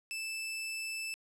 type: tone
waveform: sawtooth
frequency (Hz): 2637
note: E7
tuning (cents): 0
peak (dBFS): -33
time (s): 0.11-1.14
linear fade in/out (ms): 0
effects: low-pass 12000 Hz 12 dB/octave + 12-bit